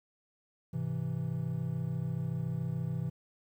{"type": "chord", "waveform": "triangle", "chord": "Ab augmented", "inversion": "none", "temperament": "equal", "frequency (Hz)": [103.83, 130.81, 164.81], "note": ["Ab2", "C3", "E3"], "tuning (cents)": [0, 0, 0], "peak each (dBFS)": [-39, -33, -33], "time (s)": [0.73, 3.1], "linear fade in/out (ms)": 10, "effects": ["11-bit"]}